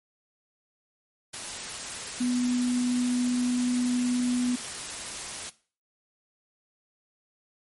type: tone in noise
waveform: sine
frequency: 246.9 Hz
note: B3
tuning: in tune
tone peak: -23 dBFS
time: 2.2-4.56 s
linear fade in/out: 10 ms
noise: white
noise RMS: -36 dBFS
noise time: 1.33-5.5 s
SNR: +10 dB
effects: noise-tail reverb RT60 0.4 s tail -18 dB re dry + MP3 48 kbps